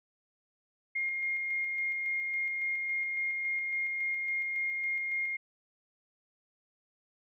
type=tone with tremolo; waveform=sine; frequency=2131 Hz; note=C7; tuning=31 cents sharp; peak=-29 dBFS; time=0.95-5.37 s; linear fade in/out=10 ms; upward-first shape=square; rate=3.6 Hz; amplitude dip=25%; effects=none